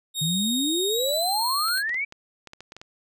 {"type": "tone with pitch glide", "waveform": "sawtooth", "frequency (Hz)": [3729, 4234], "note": ["A#7", "C8"], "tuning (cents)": [0, 20], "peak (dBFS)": -22, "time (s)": [0.14, 1.83], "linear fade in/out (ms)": 50, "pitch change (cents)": 220, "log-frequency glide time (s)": [0.89, 1.42]}
{"type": "exponential sweep", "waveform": "sine", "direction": "up", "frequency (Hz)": [150, 2341], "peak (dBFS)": -24, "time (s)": [0.21, 2.05], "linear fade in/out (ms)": 10}
{"type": "clicks", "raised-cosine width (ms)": 0.2, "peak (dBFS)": -24, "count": 11, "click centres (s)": [1.683, 1.776, 1.894, 1.944, 2.124, 2.473, 2.534, 2.606, 2.721, 2.766, 2.815]}
{"effects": []}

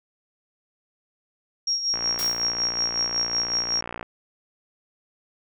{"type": "tone with tremolo", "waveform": "sine", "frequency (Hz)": 5588, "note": "F8", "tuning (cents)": 0, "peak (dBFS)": -20, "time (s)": [1.67, 3.81], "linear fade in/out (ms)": 5, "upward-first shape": "sine", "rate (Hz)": 5.4, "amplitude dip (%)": 60}
{"type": "click train", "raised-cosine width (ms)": 0.5, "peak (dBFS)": -18, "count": 124, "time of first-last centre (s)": [1.94, 4.028], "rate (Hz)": 58.9}
{"type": "noise with exponential decay", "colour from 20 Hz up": "white", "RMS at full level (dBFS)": -30, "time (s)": [2.19, 2.54], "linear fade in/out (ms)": 0, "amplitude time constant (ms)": 75}
{"effects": []}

